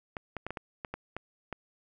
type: clicks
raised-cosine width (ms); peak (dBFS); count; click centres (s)
0.5; -21; 9; 0.168 / 0.367 / 0.466 / 0.506 / 0.572 / 0.848 / 0.94 / 1.166 / 1.527
effects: none